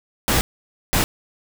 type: noise bursts at uneven times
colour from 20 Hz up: pink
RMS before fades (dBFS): -18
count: 2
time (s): 0.28-0.41 / 0.93-1.04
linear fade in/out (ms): 0
effects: none